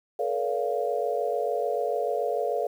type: tone cluster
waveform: sine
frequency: 433.9 / 480.7 / 570 / 697 Hz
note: A4 / B4 / C#5 / F5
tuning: -24 / -47 / +48 / -4 cents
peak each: -30 dBFS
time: 0.19-2.67 s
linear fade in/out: 5 ms
effects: 9-bit